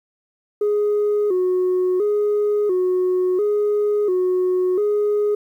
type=tone with vibrato; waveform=sine; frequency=390.3 Hz; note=G4; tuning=8 cents flat; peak=-14 dBFS; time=0.61-5.35 s; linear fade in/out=5 ms; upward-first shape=square; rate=0.72 Hz; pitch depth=110 cents each way; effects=tanh soft clip ceiling -14 dBFS + 9-bit